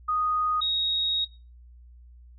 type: tone pair in turn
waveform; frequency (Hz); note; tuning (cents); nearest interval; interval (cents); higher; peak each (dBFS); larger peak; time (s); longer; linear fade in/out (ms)
sine; 1242 / 3769; D#6 / A#7; -3 / +18; octave + perfect fifth; 1921; second; -23; neither; 0.08-0.61 / 0.61-1.25; second; 10
effects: noise-tail reverb RT60 0.3 s tail -18 dB re dry + added 60 Hz sine -47 dBFS peak until 2.38 s

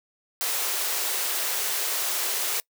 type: high-pass noise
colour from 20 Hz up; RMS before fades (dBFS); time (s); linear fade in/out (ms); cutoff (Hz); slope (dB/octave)
white; -27; 0.41-2.6; 0; 350; 48
effects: noise-tail reverb RT60 0.1 s tail -25 dB re dry

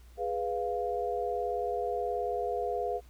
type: chord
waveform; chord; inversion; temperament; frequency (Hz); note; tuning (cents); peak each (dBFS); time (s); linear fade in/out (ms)
sine; F diminished; first; equal; 415.3 / 493.9 / 698.5; Ab4 / Cb5 / F5; 0 / 0 / 0; -34 / -34 / -33; 0.17-3.01; 50
effects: added 60 Hz sine -51 dBFS peak until 3.09 s + pink hiss -63 dBFS RMS until 3.09 s

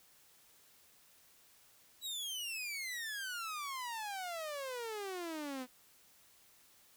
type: exponential sweep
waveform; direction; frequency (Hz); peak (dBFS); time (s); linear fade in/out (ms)
sawtooth; down; 3951 to 247.2; -36; 2.01-5.67; 50
effects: white hiss -65 dBFS RMS until 6.96 s

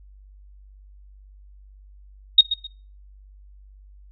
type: tone with echo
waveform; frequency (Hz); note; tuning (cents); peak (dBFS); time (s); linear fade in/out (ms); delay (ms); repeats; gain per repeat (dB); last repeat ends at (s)
sine; 3729; A#7; 0; -6; 2.38-2.41; 5; 130; 2; -12; 2.67
effects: noise-tail reverb RT60 0.4 s tail -22 dB re dry + added 49 Hz sine -45 dBFS peak until 4.11 s

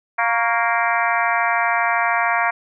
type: harmonic tone with a mistuned harmonic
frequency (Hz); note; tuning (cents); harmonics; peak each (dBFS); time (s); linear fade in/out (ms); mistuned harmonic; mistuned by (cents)
233.1; A#3; 0; 3 / 4 / 5 / 6 / 7 / 8 / 9 / 10; -22 / -23 / -24 / -25 / -25 / -26 / -27 / -27; 0.18-2.51; 10; 5; -61
effects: none

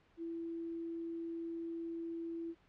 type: tone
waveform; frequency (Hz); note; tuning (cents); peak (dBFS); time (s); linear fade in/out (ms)
sine; 333.2; E4; +19; -39; 0.17-2.55; 50
effects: pink hiss -69 dBFS RMS until 2.68 s + low-pass 3000 Hz 12 dB/octave

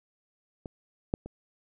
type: clicks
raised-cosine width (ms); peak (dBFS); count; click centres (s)
2; -25 / -13 / -27; 3; 0.658 / 1.139 / 1.26
effects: none

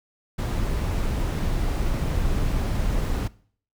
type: noise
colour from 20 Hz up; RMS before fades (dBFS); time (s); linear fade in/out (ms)
brown; -24; 0.38-3.28; 10
effects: noise-tail reverb RT60 0.5 s tail -20 dB re dry

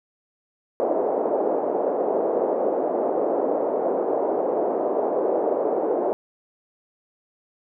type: band-pass noise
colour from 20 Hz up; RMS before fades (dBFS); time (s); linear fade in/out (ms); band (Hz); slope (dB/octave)
pink; -23; 0.8-6.13; 0; 380 to 670; 24
effects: none

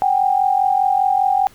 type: tone pair together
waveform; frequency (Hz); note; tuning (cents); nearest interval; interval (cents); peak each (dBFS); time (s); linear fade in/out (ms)
sine; 757 / 802; F#5 / G5; +39 / +39; minor second; 100; -16; 0.02-1.47; 0
effects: pink hiss -48 dBFS RMS until 1.54 s

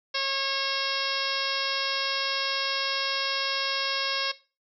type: harmonic tone with a mistuned harmonic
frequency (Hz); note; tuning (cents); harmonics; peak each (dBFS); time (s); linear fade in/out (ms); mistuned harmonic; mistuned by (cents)
545; C#5; -29; 1 / 2 / 3 / 4 / 5 / 6 / 7 / 8 / 9 / 10; -35 / -35 / -35 / -35 / -35 / -35 / -35 / -35 / -35 / -35; 0.14-4.32; 10; 9; +19
effects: noise-tail reverb RT60 0.3 s tail -17 dB re dry

